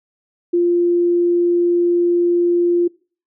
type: tone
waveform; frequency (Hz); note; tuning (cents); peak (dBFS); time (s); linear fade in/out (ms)
sine; 347.9; F4; -7; -12; 0.53-2.88; 10
effects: noise-tail reverb RT60 0.4 s tail -24 dB re dry